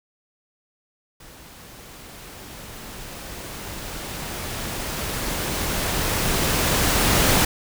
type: noise with level ramp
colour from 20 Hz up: pink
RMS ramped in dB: -45 to -17 dBFS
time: 1.2-7.45 s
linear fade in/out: 5 ms
effects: none